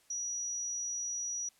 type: tone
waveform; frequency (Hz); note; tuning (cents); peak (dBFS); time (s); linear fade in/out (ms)
sine; 5820; F#8; -29; -34; 0.1-1.49; 5
effects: white hiss -67 dBFS RMS until 1.59 s + low-pass 11000 Hz 12 dB/octave